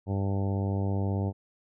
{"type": "harmonic tone", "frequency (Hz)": 98.3, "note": "G2", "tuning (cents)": 5, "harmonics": [1, 2, 3, 4, 5, 6, 7, 8, 9], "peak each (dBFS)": [-27, -33, -37, -39, -41, -43, -44, -45, -46], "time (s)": [0.06, 1.33], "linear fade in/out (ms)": 50, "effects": []}